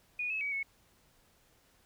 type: tone with pitch steps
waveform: sine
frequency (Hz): 2459 / 2587 / 2270 / 2202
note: D#7 / E7 / C#7 / C#7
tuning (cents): -21 / -33 / +41 / -12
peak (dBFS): -32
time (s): 0.19-0.63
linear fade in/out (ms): 5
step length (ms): 110
effects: pink hiss -67 dBFS RMS until 1.85 s